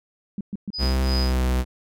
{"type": "tone bursts", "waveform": "sine", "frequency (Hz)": 200.6, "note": "G3", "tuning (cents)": 40, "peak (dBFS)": -25, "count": 4, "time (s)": [0.38, 0.852], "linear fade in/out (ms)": 2, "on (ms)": 28, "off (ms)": 120}
{"type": "tone with tremolo", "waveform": "sine", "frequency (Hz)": 4973, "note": "D#8", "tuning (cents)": -2, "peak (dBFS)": -26, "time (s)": [0.73, 1.34], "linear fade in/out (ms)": 20, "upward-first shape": "sine", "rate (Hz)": 2.8, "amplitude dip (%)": 95}
{"type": "tone with pitch glide", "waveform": "45% pulse", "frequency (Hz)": [65.2, 63.23], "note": ["C2", "B1"], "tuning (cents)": [-5, 41], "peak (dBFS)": -19, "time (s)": [0.78, 1.65], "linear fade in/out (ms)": 50, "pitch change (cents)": -54, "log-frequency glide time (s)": [1.12, 1.45]}
{"effects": []}